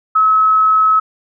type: tone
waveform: sine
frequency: 1288 Hz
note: E6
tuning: 41 cents flat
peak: -8 dBFS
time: 0.15-1 s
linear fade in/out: 10 ms
effects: none